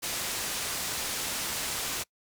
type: low-pass noise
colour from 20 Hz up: white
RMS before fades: -33 dBFS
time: 0.02-2.04 s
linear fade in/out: 20 ms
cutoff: 9900 Hz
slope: 12 dB/octave
effects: noise-tail reverb RT60 0.1 s tail -24 dB re dry